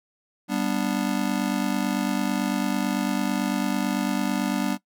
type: chord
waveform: square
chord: G major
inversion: none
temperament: just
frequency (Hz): 196 / 245 / 294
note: G3 / B3 / D4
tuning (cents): 0 / -14 / +2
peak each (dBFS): -28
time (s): 0.48-4.78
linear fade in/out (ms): 50
effects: noise-tail reverb RT60 0.1 s tail -19 dB re dry